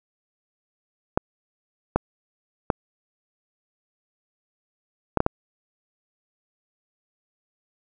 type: clicks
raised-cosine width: 1 ms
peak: -4 dBFS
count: 6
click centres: 1.175 / 1.96 / 2.702 / 5.173 / 5.204 / 5.264 s
effects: none